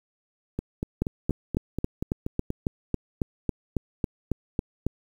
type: two click trains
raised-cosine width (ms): 3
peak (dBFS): -15 / -11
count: 9 / 15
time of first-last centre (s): 0.59-2.504 / 1.02-4.866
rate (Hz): 4.18 / 3.64
effects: 8-bit